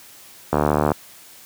click train, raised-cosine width 1 ms, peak -3 dBFS, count 30, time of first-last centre 0.53-0.918 s, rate 74.8 Hz, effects white hiss -45 dBFS RMS until 1.45 s + high-pass 80 Hz 12 dB/octave

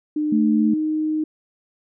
sine tone with pitch glide, 302.2 to 309.8 Hz, D4 to D#4, +50 to -7 cents, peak -19 dBFS, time 0.16-1.24 s, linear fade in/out 5 ms, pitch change +43 cents, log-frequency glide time 0.56-0.78 s
sine tone, 220 Hz, A3, in tune, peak -16 dBFS, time 0.32-0.74 s, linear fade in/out 5 ms
effects none

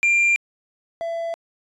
triangle tone pair in turn, 2384 / 669 Hz, D7 / E5, +25 / +25 cents, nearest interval octave + minor seventh, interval 2200 cents, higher first, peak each -13 / -22 dBFS, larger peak first, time 0.03-0.36 / 1.01-1.34 s, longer neither, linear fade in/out 0 ms, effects resampled to 24000 Hz

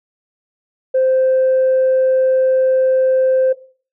sine tone, 521 Hz, C5, 7 cents flat, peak -10 dBFS, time 0.94-3.53 s, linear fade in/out 10 ms, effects noise-tail reverb RT60 0.4 s tail -17 dB re dry + tanh soft clip ceiling -8 dBFS

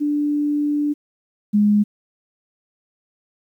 sine tone pair in turn, 293.7 / 207.7 Hz, D4 / G#3, 0 / 0 cents, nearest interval tritone, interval 600 cents, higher first, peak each -17 / -12 dBFS, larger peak second, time 0-0.94 / 1.53-1.84 s, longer first, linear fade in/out 20 ms, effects 9-bit

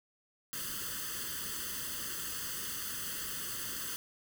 white noise with comb filter, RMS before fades -39 dBFS, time 0.53-3.96 s, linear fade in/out 0 ms, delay 0.64 ms, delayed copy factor +1, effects none

